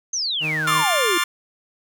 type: exponential sweep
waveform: sine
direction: down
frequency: 6470 to 325.4 Hz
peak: -21 dBFS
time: 0.13-1.18 s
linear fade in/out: 5 ms
type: tone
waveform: sawtooth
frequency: 155.56 Hz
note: D#3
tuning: in tune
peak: -23 dBFS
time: 0.4-0.85 s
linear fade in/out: 50 ms
type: chord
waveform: 25% pulse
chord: D minor seventh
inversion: third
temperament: just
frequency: 1057.2 / 1174.7 / 1409.6 / 1762 Hz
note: C6 / D6 / F6 / A6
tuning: +18 / 0 / +16 / +2 cents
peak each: -21 dBFS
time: 0.67-1.24 s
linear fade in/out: 5 ms
effects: none